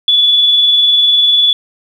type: tone with tremolo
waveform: sine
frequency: 3436 Hz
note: A7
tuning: 42 cents flat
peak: -5 dBFS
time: 0.08-1.53 s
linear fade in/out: 2 ms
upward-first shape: sine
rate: 20 Hz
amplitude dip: 30%
effects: 7-bit